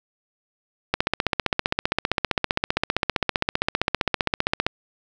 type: click train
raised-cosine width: 0.3 ms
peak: -3 dBFS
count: 58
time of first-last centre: 0.94-4.665 s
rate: 15.3 Hz
effects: none